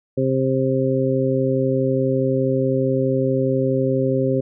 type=harmonic tone; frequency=132.1 Hz; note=C3; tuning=17 cents sharp; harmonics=1 / 2 / 3 / 4; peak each=-22 / -22 / -22 / -22 dBFS; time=0.17-4.41 s; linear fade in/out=10 ms; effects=none